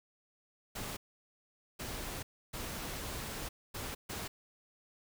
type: noise bursts at uneven times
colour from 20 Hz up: pink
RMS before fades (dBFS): -41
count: 5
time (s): 0.75-0.97 / 1.79-2.23 / 2.53-3.49 / 3.74-3.95 / 4.09-4.28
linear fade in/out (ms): 10
effects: none